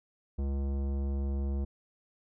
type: tone with tanh clipping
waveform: sine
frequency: 69 Hz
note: C#2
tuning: 7 cents flat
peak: -31 dBFS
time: 0.38-1.65 s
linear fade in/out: 10 ms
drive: 16 dB
effects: none